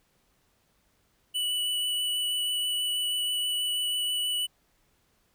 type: tone with vibrato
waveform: square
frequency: 2960 Hz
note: F#7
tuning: in tune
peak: -27 dBFS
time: 1.34-4.47 s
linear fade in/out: 20 ms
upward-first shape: triangle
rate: 6.2 Hz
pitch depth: 13 cents each way
effects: pink hiss -69 dBFS RMS until 5.34 s